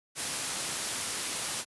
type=low-pass noise; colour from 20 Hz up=white; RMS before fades=-35 dBFS; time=0.15-1.65 s; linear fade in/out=50 ms; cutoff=11000 Hz; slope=96 dB/octave; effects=high-pass 80 Hz 12 dB/octave